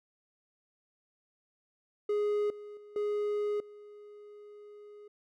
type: tone with level steps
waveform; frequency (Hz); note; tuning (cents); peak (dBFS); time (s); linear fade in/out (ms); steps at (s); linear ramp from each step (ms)
triangle; 415.7; G#4; +2; -25 / -41 / -47 / -27 / -46; 2.09-5.08; 5; 2.5 / 2.77 / 2.96 / 3.6; 2
effects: none